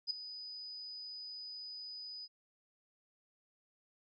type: tone with ADSR envelope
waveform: sine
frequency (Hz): 4978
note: D#8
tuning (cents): 0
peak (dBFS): -30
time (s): 0.07-2.28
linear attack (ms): 36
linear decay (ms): 5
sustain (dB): -14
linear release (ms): 39
effects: none